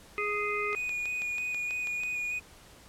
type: harmonic tone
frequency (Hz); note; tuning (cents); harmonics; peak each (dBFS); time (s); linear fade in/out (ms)
415.3; G#4; 0; 1 / 3 / 5 / 6; -34 / -34 / -34 / -34; 0.18-0.75; 0
type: click train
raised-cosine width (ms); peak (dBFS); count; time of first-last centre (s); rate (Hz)
0.2; -25; 9; 0.73-2.035; 6.13
type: tone with vibrato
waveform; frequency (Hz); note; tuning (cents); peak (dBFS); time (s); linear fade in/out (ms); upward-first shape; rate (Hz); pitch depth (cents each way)
triangle; 2466; D#7; -16; -29; 0.75-2.4; 20; square; 3.2; 12
effects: pink hiss -54 dBFS RMS until 2.88 s + low-pass 12000 Hz 12 dB/octave